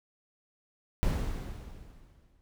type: noise with exponential decay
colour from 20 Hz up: brown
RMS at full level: -26 dBFS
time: 1.03-2.41 s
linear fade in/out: 0 ms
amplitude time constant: 300 ms
effects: none